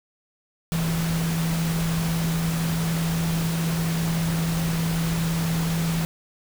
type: tone in noise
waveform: sine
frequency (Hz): 164.81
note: E3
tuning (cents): 0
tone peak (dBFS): -22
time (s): 0.72-6.05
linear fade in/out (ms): 0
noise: pink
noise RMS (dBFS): -31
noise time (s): 0.72-6.05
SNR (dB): +6
effects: none